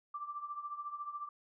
sine tone with tremolo, 1174.7 Hz, D6, in tune, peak -36 dBFS, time 0.14-1.29 s, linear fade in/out 5 ms, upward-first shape triangle, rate 14 Hz, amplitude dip 80%, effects none

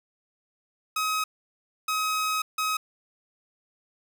sawtooth tone bursts at uneven times, 1269 Hz, D#6, 34 cents sharp, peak -21 dBFS, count 3, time 0.96-1.24 / 1.88-2.42 / 2.58-2.77 s, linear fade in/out 5 ms, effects none

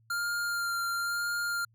square tone with vibrato, 1396.9 Hz, F6, in tune, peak -30 dBFS, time 0.1-1.65 s, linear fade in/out 5 ms, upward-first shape sine, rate 1 Hz, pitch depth 15 cents each way, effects added 113 Hz sine -62 dBFS peak until 1.74 s

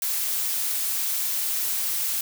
blue noise, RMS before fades -26 dBFS, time 0.02-2.21 s, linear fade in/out 2 ms, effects none

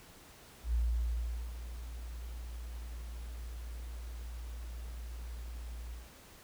sine tone with ADSR envelope, 58.27 Hz, A#1, in tune, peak -27 dBFS, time 0.63-6.1 s, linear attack 110 ms, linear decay 790 ms, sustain -13 dB, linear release 170 ms, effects pink hiss -56 dBFS RMS until 6.43 s

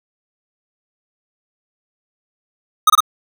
square tone bursts, 1250 Hz, D#6, 8 cents sharp, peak -8 dBFS, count 3, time 2.87-3.005 s, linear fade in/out 5 ms, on 29 ms, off 24 ms, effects none

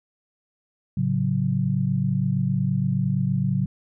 sine chord, F# minor, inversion first, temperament equal, 110 / 138.59 / 185 Hz, A2 / C#3 / F#3, 0 / 0 / 0 cents, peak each -27 / -23 / -24 dBFS, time 0.97-3.66 s, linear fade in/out 5 ms, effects none

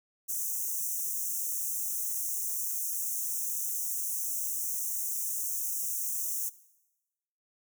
white high-pass noise, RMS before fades -33 dBFS, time 0.28-6.5 s, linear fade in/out 20 ms, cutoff 5800 Hz, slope 96 dB/octave, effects noise-tail reverb RT60 1.0 s tail -19 dB re dry

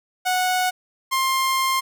sawtooth tone pair in turn, 736 / 1057.8 Hz, F#5 / C6, -9 / +19 cents, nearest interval tritone, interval 628 cents, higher second, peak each -15 dBFS, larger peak neither, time 0.25-0.71 / 1.11-1.81 s, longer second, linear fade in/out 20 ms, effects none

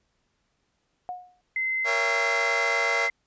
sine tone with exponential decay, 724 Hz, F#5, 38 cents flat, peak -28 dBFS, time 1.09-1.41 s, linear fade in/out 0 ms, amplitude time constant 69 ms
sine tone, 2062 Hz, C7, 26 cents flat, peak -24 dBFS, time 1.56-3.1 s, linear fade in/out 2 ms
20% pulse chord, A# diminished seventh, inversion none, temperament just, 466.2 / 559.4 / 671.3 / 805.5 Hz, A#4 / C#5 / E5 / G5, 0 / +16 / +31 / +47 cents, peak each -26 / -26 / -25 / -29 dBFS, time 1.84-3.1 s, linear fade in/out 50 ms
effects pink hiss -73 dBFS RMS until 3.26 s + resampled to 16000 Hz

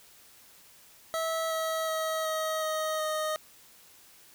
25% pulse tone with pitch steps, 650 / 644 / 638.1 / 632.2 / 626.4 / 620.6 Hz, E5 / E5 / D#5 / D#5 / D#5 / D#5, -24 / -41 / +44 / +27 / +11 / -5 cents, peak -25 dBFS, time 1.14-3.36 s, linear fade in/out 0 ms, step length 370 ms, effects white hiss -56 dBFS RMS until 4.34 s

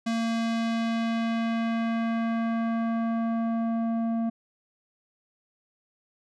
square tone with low-pass filter sweep, 228.5 Hz, A#3, 34 cents flat, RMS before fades -27 dBFS, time 0.06-4.3 s, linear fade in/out 10 ms, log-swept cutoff 6200 to 640 Hz, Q 0.94, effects none

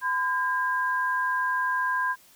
sine tone pair together, 1014.5 / 1613 Hz, B5 / G6, +46 / +49 cents, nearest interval minor sixth, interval 803 cents, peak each -26 dBFS, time 0.01-2.16 s, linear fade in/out 50 ms, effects white hiss -56 dBFS RMS until 2.35 s

